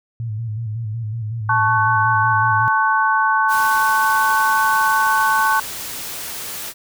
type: tone with vibrato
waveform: sine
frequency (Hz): 111.2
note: A2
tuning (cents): +19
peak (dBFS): -22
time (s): 0.2-2.68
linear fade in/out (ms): 0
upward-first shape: square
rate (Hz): 5.4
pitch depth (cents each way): 68
type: chord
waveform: sine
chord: F# minor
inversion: first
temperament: equal with one note detuned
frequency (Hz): 880 / 1108.7 / 1506.7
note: A5 / C#6 / F#6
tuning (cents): 0 / 0 / +31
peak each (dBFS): -18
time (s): 1.49-5.6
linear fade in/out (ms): 5
type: noise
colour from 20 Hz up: white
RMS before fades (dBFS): -29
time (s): 3.48-6.74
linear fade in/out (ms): 50
effects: none